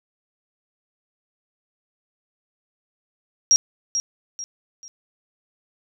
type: tone with echo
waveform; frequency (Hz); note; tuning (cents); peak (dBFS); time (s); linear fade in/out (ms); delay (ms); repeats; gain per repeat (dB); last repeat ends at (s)
sine; 5630; F8; +13; -11; 3.51-3.56; 0; 440; 3; -9; 4.88
effects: none